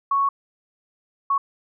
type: tone bursts at uneven times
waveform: sine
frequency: 1108.7 Hz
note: C#6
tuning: in tune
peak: -17 dBFS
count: 2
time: 0.11-0.29 / 1.3-1.38 s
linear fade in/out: 5 ms
effects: none